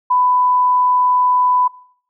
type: tone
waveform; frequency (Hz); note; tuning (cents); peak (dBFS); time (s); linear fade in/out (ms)
sine; 997; B5; +16; -11; 0.1-1.68; 10
effects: noise-tail reverb RT60 0.6 s tail -22 dB re dry